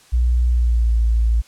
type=tone with pitch glide; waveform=sine; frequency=60.3 to 56.59 Hz; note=B1 to A1; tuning=-41 to +49 cents; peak=-13 dBFS; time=0.12-1.42 s; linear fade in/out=20 ms; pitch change=-110 cents; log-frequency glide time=0.51-0.95 s; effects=white hiss -50 dBFS RMS until 1.47 s + low-pass 9000 Hz 12 dB/octave